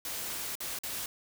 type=noise with dropouts; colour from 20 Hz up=white; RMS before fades=-37 dBFS; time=0.05-1.06 s; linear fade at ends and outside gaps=2 ms; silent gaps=0.554-0.604 / 0.788-0.835 s; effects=none